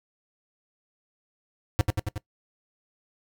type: tone with echo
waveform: square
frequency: 104.5 Hz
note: G#2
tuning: 11 cents sharp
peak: -18 dBFS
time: 1.79-1.81 s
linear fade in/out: 0 ms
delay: 92 ms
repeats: 4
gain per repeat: -3 dB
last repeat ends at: 2.178 s
effects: noise-tail reverb RT60 0.1 s tail -20 dB re dry